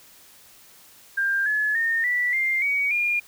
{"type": "tone with pitch steps", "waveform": "sine", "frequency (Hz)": [1594, 1708.4, 1831, 1962.4, 2103, 2254, 2416], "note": ["G6", "G#6", "A#6", "B6", "C7", "C#7", "D7"], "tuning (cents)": [28, 48, -32, -12, 8, 28, 48], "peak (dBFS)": -20, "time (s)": [1.17, 3.2], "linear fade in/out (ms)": 10, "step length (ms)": 290, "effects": ["white hiss -51 dBFS RMS until 3.27 s"]}